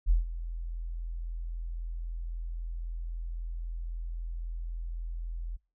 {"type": "tone with ADSR envelope", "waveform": "sine", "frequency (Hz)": 41.89, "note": "E1", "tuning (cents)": 29, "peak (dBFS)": -18, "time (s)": [0.06, 5.57], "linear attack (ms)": 43, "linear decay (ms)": 140, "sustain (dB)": -15, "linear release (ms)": 17, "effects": ["noise-tail reverb RT60 0.3 s tail -26 dB re dry"]}